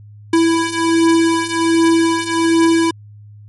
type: beating tone pair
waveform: square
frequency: 329.6 / 330.9 Hz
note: E4 / E4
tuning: 0 / +7 cents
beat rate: 1.3 Hz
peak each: -17 / -14 dBFS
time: 0.33-2.91 s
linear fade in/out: 5 ms
effects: added 104 Hz sine -36 dBFS peak until 3.48 s + MP3 48 kbps